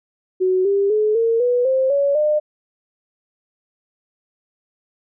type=tone with pitch steps; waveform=sine; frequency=371.6 / 398.3 / 426.9 / 457.5 / 490.3 / 525.5 / 563.2 / 603.7 Hz; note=F#4 / G4 / G#4 / A#4 / B4 / C5 / C#5 / D5; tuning=+7 / +28 / +48 / -32 / -13 / +7 / +27 / +48 cents; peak=-14 dBFS; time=0.4-2.4 s; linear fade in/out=20 ms; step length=250 ms; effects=none